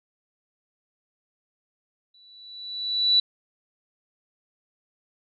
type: tone with exponential growth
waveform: sine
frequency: 3951 Hz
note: B7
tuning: in tune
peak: -14 dBFS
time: 2.14-3.2 s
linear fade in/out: 5 ms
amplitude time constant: 230 ms
effects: none